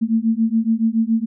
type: beating tone pair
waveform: sine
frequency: 221.6 / 228.7 Hz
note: A3 / A#3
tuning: +13 / -33 cents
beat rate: 7.1 Hz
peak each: -18 / -18 dBFS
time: 0.01-1.26 s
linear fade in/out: 20 ms
effects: none